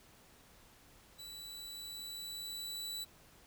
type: tone with level ramp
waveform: sawtooth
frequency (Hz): 3951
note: B7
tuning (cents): 0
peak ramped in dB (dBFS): -44 to -36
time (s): 1.18-3.05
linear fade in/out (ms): 20
effects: pink hiss -62 dBFS RMS until 3.46 s